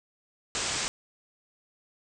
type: low-pass noise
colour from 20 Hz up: white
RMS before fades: -31 dBFS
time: 0.55-0.88 s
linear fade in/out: 0 ms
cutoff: 8400 Hz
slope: 96 dB/octave
effects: none